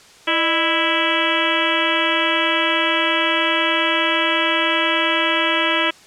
harmonic tone with a mistuned harmonic, 329.6 Hz, E4, in tune, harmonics 1 / 2 / 3 / 4 / 5 / 6 / 7 / 8 / 9 / 10, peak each -25 / -25 / -25 / -25 / -25 / -25 / -25 / -25 / -25 / -25 dBFS, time 0.27-5.91 s, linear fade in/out 10 ms, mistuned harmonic 2, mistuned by -120 cents, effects white hiss -46 dBFS RMS until 6.06 s + low-pass 7000 Hz 12 dB/octave

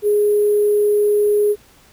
sine tone with sample-and-hold, 415.3 Hz, G#4, in tune, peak -12 dBFS, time 0.02-1.56 s, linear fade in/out 50 ms, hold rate 11025 Hz, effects pink hiss -50 dBFS RMS until 1.92 s

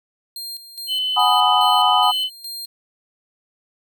sawtooth tone with tremolo, 4200 Hz, C8, 6 cents sharp, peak -26 dBFS, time 0.36-2.66 s, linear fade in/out 2 ms, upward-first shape square, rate 2.4 Hz, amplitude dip 70%
sine tone, 3025 Hz, F#7, 38 cents sharp, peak -19 dBFS, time 0.87-2.3 s, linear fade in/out 50 ms
sine chord, G# minor seventh, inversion third, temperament equal, 740 / 830.6 / 987.8 / 1244.5 Hz, F#5 / G#5 / B5 / D#6, 0 / 0 / 0 / 0 cents, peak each -19 dBFS, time 1.16-2.12 s, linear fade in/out 20 ms
effects none

